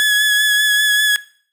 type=tone with vibrato; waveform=30% pulse; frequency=1696 Hz; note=G#6; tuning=36 cents sharp; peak=-9 dBFS; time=0-1.16 s; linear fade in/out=0 ms; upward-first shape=sine; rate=5.1 Hz; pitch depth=24 cents each way; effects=noise-tail reverb RT60 0.5 s tail -18 dB re dry